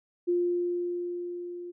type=tone with level ramp; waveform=sine; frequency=351.3 Hz; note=F4; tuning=10 cents sharp; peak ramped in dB=-22 to -37 dBFS; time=0.27-1.72 s; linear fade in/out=20 ms; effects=none